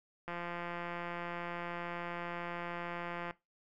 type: click train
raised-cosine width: 0.5 ms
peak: -26 dBFS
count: 525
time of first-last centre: 0.28-3.309 s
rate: 173 Hz
effects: noise-tail reverb RT60 0.2 s tail -18 dB re dry